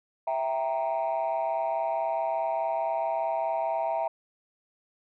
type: chord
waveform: sine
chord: E diminished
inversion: none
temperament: equal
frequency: 659.3 / 784 / 932.3 Hz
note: E5 / G5 / Bb5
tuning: 0 / 0 / 0 cents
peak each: -27 / -30 / -30 dBFS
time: 0.27-4.08 s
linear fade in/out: 5 ms
effects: tanh soft clip ceiling -21 dBFS